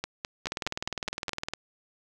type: two click trains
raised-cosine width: 0.2 ms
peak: -14 / -14 dBFS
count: 22 / 7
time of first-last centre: 0.47-1.536 / 0.04-1.293 s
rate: 19.7 / 4.79 Hz
effects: none